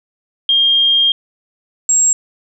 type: tone pair in turn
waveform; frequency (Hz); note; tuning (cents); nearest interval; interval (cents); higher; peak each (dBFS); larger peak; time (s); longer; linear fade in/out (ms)
sine; 3217 / 7568; G7 / A#8; +44 / +25; octave + minor third; 1481; second; -9; neither; 0.49-1.12 / 1.89-2.13; first; 2
effects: none